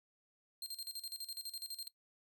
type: tone with tremolo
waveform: sawtooth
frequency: 4186 Hz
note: C8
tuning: in tune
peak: -38 dBFS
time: 0.62-1.88 s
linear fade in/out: 2 ms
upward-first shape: square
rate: 12 Hz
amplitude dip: 80%
effects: noise-tail reverb RT60 0.1 s tail -18 dB re dry